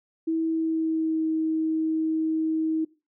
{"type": "tone with pitch glide", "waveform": "sine", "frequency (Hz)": [324.3, 318], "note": ["E4", "D#4"], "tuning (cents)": [-28, 38], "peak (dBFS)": -22, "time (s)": [0.27, 2.85], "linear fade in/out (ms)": 10, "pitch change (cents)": -34, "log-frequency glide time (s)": [0.46, 1.26], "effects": ["noise-tail reverb RT60 0.3 s tail -20 dB re dry"]}